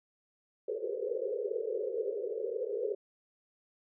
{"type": "band-pass noise", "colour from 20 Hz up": "pink", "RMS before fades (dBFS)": -35, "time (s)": [0.68, 2.95], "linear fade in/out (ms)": 5, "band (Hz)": [390, 530], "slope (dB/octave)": 96, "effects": []}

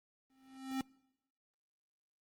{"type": "tone with exponential growth", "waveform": "square", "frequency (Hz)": 264.8, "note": "C4", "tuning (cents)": 21, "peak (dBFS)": -33, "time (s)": [0.3, 0.81], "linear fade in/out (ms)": 1, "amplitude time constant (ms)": 110, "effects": ["noise-tail reverb RT60 0.9 s tail -25 dB re dry", "Opus 24 kbps"]}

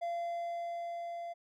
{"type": "tone with level ramp", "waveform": "triangle", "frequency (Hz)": 686, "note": "F5", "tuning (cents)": -31, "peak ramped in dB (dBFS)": [-31, -37], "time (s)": [0.01, 1.34], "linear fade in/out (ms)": 20, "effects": []}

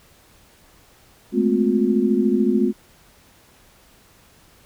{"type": "tone cluster", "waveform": "sine", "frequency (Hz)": [210.5, 224.2, 258.2, 357.9], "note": ["G#3", "A3", "C4", "F4"], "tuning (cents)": [24, 33, -23, 42], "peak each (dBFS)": -21, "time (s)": [1.32, 2.73], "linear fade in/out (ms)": 50, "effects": ["pink hiss -53 dBFS RMS until 4.65 s"]}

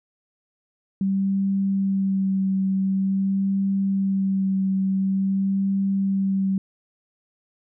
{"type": "tone with vibrato", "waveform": "sine", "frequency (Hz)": 193.6, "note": "G3", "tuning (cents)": -21, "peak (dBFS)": -19, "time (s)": [1.01, 6.58], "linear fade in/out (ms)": 2, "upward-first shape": "sine", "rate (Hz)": 0.47, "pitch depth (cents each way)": 17, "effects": []}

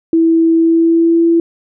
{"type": "tone with pitch glide", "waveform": "sine", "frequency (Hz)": [328.3, 334.8], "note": ["E4", "E4"], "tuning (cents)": [-7, 27], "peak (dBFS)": -7, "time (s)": [0.13, 1.4], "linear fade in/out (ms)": 2, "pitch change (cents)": 34, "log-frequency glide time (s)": [0.55, 1.26], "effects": []}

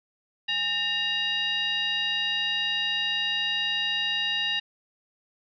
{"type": "tone with frequency modulation", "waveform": "sine", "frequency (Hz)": 2815, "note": "F7", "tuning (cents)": 13, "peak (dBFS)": -24, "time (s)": [0.48, 4.6], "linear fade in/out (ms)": 10, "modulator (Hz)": 994, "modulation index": 1.1, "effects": []}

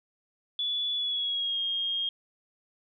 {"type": "tone with pitch glide", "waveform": "sine", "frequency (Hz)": [3433, 3240], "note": ["A7", "G#7"], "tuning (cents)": [-43, -43], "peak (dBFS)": -27, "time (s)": [0.59, 2.09], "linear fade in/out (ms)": 2, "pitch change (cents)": -100, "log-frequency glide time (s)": [0.95, 1.59], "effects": []}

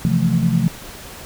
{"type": "chord", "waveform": "sine", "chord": "F major seventh", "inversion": "second", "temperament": "equal", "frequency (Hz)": [130.81, 164.81, 174.61, 220], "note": ["C3", "E3", "F3", "A3"], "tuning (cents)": [0, 0, 0, 0], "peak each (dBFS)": [-21, -19, -18, -21], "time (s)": [0.05, 0.68], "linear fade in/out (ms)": 0, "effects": ["pink hiss -36 dBFS RMS until 1.25 s"]}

